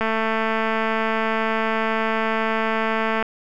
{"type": "click train", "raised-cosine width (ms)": 0.5, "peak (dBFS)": -8, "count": 715, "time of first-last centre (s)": [0.01, 3.226], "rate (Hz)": 222, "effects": []}